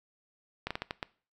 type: slowing click train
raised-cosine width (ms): 0.3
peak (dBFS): -17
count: 6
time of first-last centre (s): 0.67-1.028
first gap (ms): 36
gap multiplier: 1.35
effects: noise-tail reverb RT60 0.4 s tail -21 dB re dry